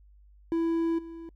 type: tone with level steps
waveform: triangle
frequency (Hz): 331.2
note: E4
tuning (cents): +8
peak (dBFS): -22 / -37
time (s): 0.52-1.29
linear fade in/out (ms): 0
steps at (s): 0.98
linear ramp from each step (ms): 10
effects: noise-tail reverb RT60 0.1 s tail -25 dB re dry + added 50 Hz sine -53 dBFS peak until 1.35 s